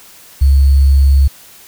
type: tone with sample-and-hold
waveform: sine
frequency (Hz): 68.7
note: C#2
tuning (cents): -15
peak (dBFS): -5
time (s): 0.41-1.28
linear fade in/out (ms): 10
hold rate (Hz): 4410
effects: white hiss -40 dBFS RMS until 1.67 s